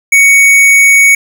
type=tone with tanh clipping; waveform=sine; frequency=2232 Hz; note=C#7; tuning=11 cents sharp; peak=-4 dBFS; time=0.12-1.15 s; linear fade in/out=5 ms; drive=17 dB; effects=none